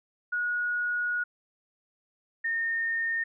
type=tone pair in turn; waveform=sine; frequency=1452 / 1829.4 Hz; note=F#6 / A#6; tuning=-33 / -33 cents; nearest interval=major third; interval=400 cents; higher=second; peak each=-26 dBFS; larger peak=neither; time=0.32-1.24 / 2.44-3.24 s; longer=first; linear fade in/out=10 ms; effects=none